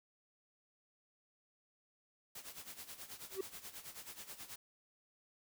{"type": "noise with tremolo", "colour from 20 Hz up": "white", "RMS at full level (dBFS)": -48, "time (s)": [2.35, 4.56], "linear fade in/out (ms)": 5, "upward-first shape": "sine", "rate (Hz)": 9.3, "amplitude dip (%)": 75}
{"type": "tone with exponential growth", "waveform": "triangle", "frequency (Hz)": 383, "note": "G4", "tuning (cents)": -40, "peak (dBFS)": -30, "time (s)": [3.3, 3.41], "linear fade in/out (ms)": 5, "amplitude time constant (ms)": 22}
{"effects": []}